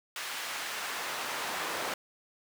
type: noise with high-pass filter sweep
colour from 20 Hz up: brown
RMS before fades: -36 dBFS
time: 0.16-1.94 s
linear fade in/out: 2 ms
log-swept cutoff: 1800 to 740 Hz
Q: 0.74
effects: none